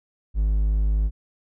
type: tone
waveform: triangle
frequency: 51.91 Hz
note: G#1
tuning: in tune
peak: -16 dBFS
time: 0.34-1.11 s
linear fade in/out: 50 ms
effects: none